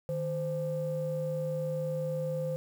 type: tone pair together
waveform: sine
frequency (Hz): 154 / 518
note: D#3 / C5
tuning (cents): -17 / -17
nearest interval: octave + major sixth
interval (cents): 2100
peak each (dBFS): -33 / -31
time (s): 0.09-2.56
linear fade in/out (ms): 0
effects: tanh soft clip ceiling -24 dBFS + 9-bit